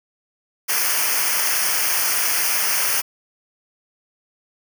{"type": "noise with comb filter", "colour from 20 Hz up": "white", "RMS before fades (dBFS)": -20, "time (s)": [0.68, 3.02], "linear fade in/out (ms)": 20, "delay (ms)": 0.26, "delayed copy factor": -0.85, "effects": []}